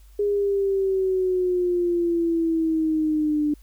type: exponential sweep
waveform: sine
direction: down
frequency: 411.8 to 295.6 Hz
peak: -19 dBFS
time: 0.19-3.54 s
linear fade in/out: 5 ms
effects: added 50 Hz sine -46 dBFS peak until 3.62 s + white hiss -61 dBFS RMS until 3.62 s